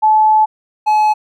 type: tone pair in turn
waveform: sine / triangle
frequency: 864 / 853.6 Hz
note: A5 / G#5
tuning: -32 / +47 cents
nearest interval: unison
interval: 21 cents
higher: first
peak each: -7 dBFS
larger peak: neither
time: 0.02-0.46 / 0.86-1.14 s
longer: first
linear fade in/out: 20 ms
effects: none